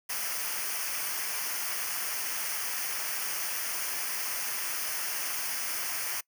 white noise with comb filter, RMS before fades -33 dBFS, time 0.09-6.21 s, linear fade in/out 10 ms, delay 0.26 ms, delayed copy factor -0.75, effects noise-tail reverb RT60 0.1 s tail -23 dB re dry

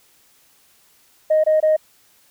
sine tone bursts, 622.3 Hz, D#5, in tune, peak -11 dBFS, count 3, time 1.3-1.766 s, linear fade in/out 10 ms, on 140 ms, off 23 ms, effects tanh soft clip ceiling -9 dBFS + white hiss -56 dBFS RMS until 2.3 s

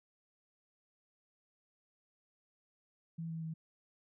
sine tone with pitch steps, 164.81 / 162.73 / 160.67 Hz, E3 / E3 / E3, 0 / -22 / -44 cents, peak -38 dBFS, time 3.18-3.54 s, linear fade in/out 10 ms, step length 120 ms, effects none

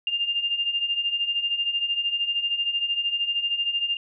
sine beating tone pair, 2794 / 2807 Hz, F7 / F7, 0 / +8 cents, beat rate 13 Hz, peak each -29 / -24 dBFS, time 0.07-3.97 s, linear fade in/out 2 ms, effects none

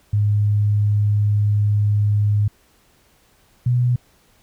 sine tone pair in turn, 103.83 / 122.94 Hz, G#2 / B2, 0 / -7 cents, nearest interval minor third, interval 293 cents, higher second, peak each -14 dBFS, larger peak neither, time 0.13-2.48 / 3.66-3.96 s, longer first, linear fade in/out 5 ms, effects pink hiss -57 dBFS RMS until 4.42 s

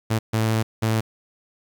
sawtooth tone bursts at uneven times, 110.9 Hz, A2, 14 cents sharp, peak -15 dBFS, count 3, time 0.1-0.19 / 0.33-0.63 / 0.82-1.01 s, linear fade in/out 10 ms, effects 9-bit

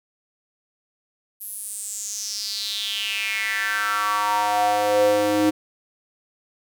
square tone with high-pass filter sweep, 103.83 Hz, G#2, in tune, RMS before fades -23 dBFS, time 1.4-5.51 s, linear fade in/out 20 ms, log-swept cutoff 12000 to 340 Hz, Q 5.5, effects none

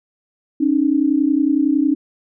sine tone pair together, 274.3 / 305.2 Hz, C#4 / D#4, -18 / -33 cents, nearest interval major second, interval 185 cents, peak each -16 dBFS, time 0.6-1.95 s, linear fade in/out 10 ms, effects none

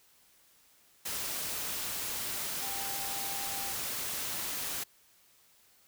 sine tone in noise, 791 Hz, G5, 15 cents sharp, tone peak -43 dBFS, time 2.62-3.73 s, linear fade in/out 10 ms, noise white, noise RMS -36 dBFS, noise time 1.05-4.84 s, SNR -10 dB, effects white hiss -64 dBFS RMS until 5.87 s

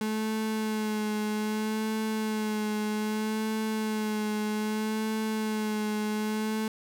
35% pulse tone with vibrato, 215.4 Hz, A3, 37 cents flat, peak -26 dBFS, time 0.01-6.68 s, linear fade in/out 2 ms, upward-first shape sine, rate 0.63 Hz, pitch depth 26 cents each way, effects none

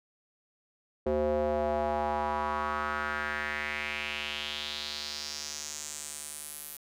square tone with band-pass filter sweep, 75 Hz, D2, 37 cents sharp, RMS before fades -33 dBFS, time 1.06-6.77 s, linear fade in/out 5 ms, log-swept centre 460 to 12000 Hz, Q 3.3, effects none

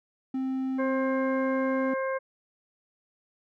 triangle tone, 262.8 Hz, C4, 8 cents sharp, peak -25 dBFS, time 0.34-1.94 s, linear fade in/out 5 ms
harmonic tone, 531 Hz, C5, 25 cents sharp, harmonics 1 / 2 / 3 / 4, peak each -28 / -34 / -37 / -41 dBFS, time 0.78-2.19 s, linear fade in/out 20 ms
effects none

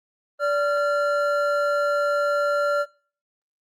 triangle tone pair together, 579.8 / 1379 Hz, D5 / F6, -22 / -22 cents, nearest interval octave + minor third, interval 1500 cents, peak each -19 / -21 dBFS, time 0.39-2.86 s, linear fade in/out 50 ms, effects noise-tail reverb RT60 0.4 s tail -20 dB re dry + Opus 32 kbps

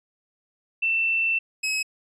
sine / sawtooth tone pair in turn, 2678 / 2560 Hz, E7 / D#7, +27 / +49 cents, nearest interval minor second, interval 78 cents, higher first, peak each -20 dBFS, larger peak neither, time 0.82-1.39 / 1.63-1.83 s, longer first, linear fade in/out 10 ms, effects resampled to 22050 Hz

